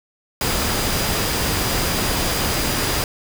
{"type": "tone in noise", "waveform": "sine", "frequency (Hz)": 4891, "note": "D#8", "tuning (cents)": -31, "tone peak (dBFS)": -31, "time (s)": [0.41, 3.04], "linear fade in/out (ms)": 2, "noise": "pink", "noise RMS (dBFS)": -21, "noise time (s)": [0.41, 3.04], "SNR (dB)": -13, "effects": []}